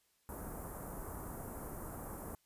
pink band-stop noise, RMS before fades -45 dBFS, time 0.29-2.35 s, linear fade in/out 0 ms, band 1300 to 9700 Hz, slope 24 dB/octave, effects white hiss -75 dBFS RMS until 2.45 s + resampled to 32000 Hz

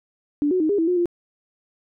sine tone with pitch steps, 291.9 / 368.1 / 312.3 / 406.2 / 327.5 / 359 / 347.6 Hz, D4 / F#4 / D#4 / G#4 / E4 / F4 / F4, -10 / -9 / +7 / -38 / -11 / +48 / -8 cents, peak -17 dBFS, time 0.42-1.057 s, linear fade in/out 0 ms, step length 91 ms, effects none

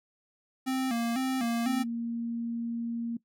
square tone with vibrato, 246.9 Hz, B3, in tune, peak -28 dBFS, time 0.66-1.84 s, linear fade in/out 20 ms, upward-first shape square, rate 2 Hz, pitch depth 100 cents each way
sine tone, 233.1 Hz, A#3, in tune, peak -30 dBFS, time 1.43-3.17 s, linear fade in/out 5 ms
effects noise-tail reverb RT60 0.1 s tail -19 dB re dry

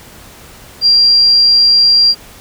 sine tone, 4756 Hz, D8, 21 cents sharp, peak -5 dBFS, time 0.81-2.15 s, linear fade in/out 50 ms, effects pink hiss -37 dBFS RMS until 2.4 s

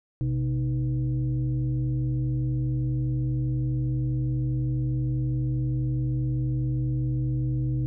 sine tone with frequency modulation, 127.7 Hz, C3, 42 cents flat, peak -23 dBFS, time 0.21-7.86 s, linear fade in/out 0 ms, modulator 183 Hz, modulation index 0.64, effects none

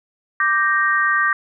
sine chord, G minor, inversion second, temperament equal, 1174.7 / 1568 / 1864.7 Hz, D6 / G6 / Bb6, 0 / 0 / 0 cents, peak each -19 dBFS, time 0.4-1.33 s, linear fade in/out 2 ms, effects none

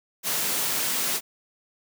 white high-pass noise, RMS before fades -26 dBFS, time 0.23-1.21 s, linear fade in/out 50 ms, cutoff 120 Hz, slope 96 dB/octave, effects none

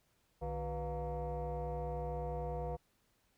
sine tone with frequency modulation, 277.2 Hz, C#4, in tune, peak -35 dBFS, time 0.41-2.77 s, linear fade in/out 20 ms, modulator 215 Hz, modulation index 2.3, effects tanh soft clip ceiling -32 dBFS + pink hiss -75 dBFS RMS until 3.37 s

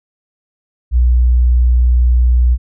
sine tone, 61 Hz, B1, 21 cents flat, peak -7 dBFS, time 0.91-2.58 s, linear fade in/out 50 ms, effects none

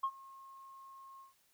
sine tone with ADSR envelope, 1077 Hz, C6, 50 cents sharp, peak -28 dBFS, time 0.03-1.34 s, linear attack 10 ms, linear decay 63 ms, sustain -23 dB, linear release 140 ms, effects tanh soft clip ceiling -27 dBFS + white hiss -72 dBFS RMS until 1.53 s

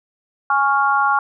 sine chord, Db major, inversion second, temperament equal, 830.6 / 1108.7 / 1396.9 Hz, Ab5 / Db6 / F6, 0 / 0 / 0 cents, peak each -18 dBFS, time 0.5-1.19 s, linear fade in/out 2 ms, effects none

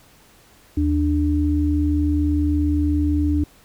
sine tone pair together, 78.3 / 295.6 Hz, D#2 / D4, +11 / +11 cents, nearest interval octave + major seventh, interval 2300 cents, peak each -19 dBFS, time 0.77-3.44 s, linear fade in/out 5 ms, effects pink hiss -52 dBFS RMS until 3.64 s

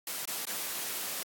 white noise with dropouts, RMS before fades -36 dBFS, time 0.07-1.23 s, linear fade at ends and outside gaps 2 ms, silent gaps 0.254-0.275 / 0.453-0.47 s, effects high-pass 200 Hz 12 dB/octave + AAC 64 kbps

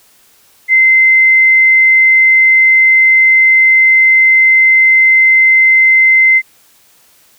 sine tone, 2070 Hz, C7, 19 cents flat, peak -4 dBFS, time 0.68-6.42 s, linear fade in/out 50 ms, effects white hiss -48 dBFS RMS until 7.38 s

